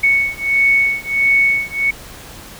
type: beating tone pair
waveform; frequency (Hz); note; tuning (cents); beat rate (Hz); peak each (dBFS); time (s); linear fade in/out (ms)
sine; 2217 / 2218.5; C#7 / C#7; 0 / +1; 1.5; -15; 0.03-1.91; 10
effects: pink hiss -36 dBFS RMS until 2.59 s